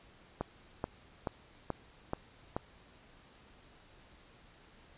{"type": "click train", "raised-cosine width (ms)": 1, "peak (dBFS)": -19, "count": 6, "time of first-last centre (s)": [0.41, 2.565], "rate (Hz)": 2.32, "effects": ["pink hiss -60 dBFS RMS until 4.97 s", "resampled to 8000 Hz"]}